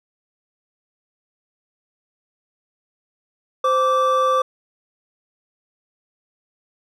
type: tone pair together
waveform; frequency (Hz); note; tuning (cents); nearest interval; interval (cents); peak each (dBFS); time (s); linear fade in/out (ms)
triangle; 519.1 / 1167; C5 / D6; -14 / -11; octave + major second; 1403; -17 / -15; 3.64-4.42; 5
effects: none